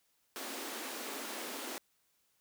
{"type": "high-pass noise", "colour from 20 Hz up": "pink", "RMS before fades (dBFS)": -42, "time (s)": [0.36, 1.78], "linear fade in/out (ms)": 0, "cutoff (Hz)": 220, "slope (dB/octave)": 96, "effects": ["white hiss -75 dBFS RMS until 2.4 s"]}